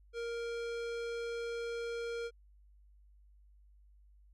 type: tone with low-pass filter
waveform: square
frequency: 467.4 Hz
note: A#4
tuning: 5 cents sharp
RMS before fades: -39 dBFS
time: 0.13-2.31 s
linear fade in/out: 50 ms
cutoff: 5400 Hz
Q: 0.65
effects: added 50 Hz sine -59 dBFS peak until 4.33 s